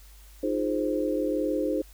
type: chord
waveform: sine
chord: F minor seventh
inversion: third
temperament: equal with one note detuned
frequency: 307.7 / 349.2 / 415.3 / 523.3 Hz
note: Eb4 / F4 / Ab4 / C5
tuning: -19 / 0 / 0 / 0 cents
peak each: -28 / -33 / -31 / -29 dBFS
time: 0.43-1.82 s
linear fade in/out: 5 ms
effects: added 50 Hz sine -48 dBFS peak until 1.93 s + white hiss -56 dBFS RMS until 1.93 s